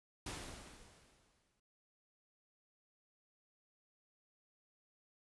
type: noise with exponential decay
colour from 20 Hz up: pink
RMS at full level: -43 dBFS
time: 0.26-1.6 s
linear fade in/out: 5 ms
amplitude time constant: 290 ms
effects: noise-tail reverb RT60 1.0 s tail -26 dB re dry + resampled to 24000 Hz